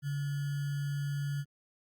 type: tone with sample-and-hold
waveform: sine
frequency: 142.3 Hz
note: C#3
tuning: 46 cents sharp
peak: -31 dBFS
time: 0.02-1.45 s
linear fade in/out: 50 ms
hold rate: 1575 Hz
effects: Opus 48 kbps